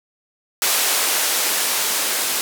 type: noise with band-pass filter sweep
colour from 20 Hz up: violet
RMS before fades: -20 dBFS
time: 0.62-2.41 s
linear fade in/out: 0 ms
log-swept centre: 460 to 300 Hz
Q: 0.75
effects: none